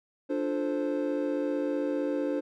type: chord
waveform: triangle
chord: D minor seventh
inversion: none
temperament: equal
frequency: 293.7 / 349.2 / 440 / 523.3 Hz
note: D4 / F4 / A4 / C5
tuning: 0 / 0 / 0 / 0 cents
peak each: -28 / -34 / -34 / -30 dBFS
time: 0.29-2.41 s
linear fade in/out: 20 ms
effects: none